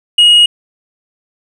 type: tone with tanh clipping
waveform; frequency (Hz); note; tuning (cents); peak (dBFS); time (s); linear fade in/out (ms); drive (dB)
sine; 2884; F#7; -45; -4; 0.18-0.46; 5; 3
effects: none